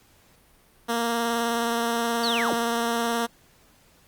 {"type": "tone with vibrato", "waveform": "10% pulse", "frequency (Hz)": 233.1, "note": "A#3", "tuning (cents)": 0, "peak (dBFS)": -15, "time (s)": [0.88, 3.27], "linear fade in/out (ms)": 20, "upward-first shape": "sine", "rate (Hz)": 19, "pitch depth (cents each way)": 17}
{"type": "linear sweep", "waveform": "sine", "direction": "down", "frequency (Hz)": [4699, 73.42], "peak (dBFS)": -25, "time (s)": [2.23, 2.54], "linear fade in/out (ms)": 10}
{"effects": ["pink hiss -58 dBFS RMS until 4.07 s", "Opus 48 kbps"]}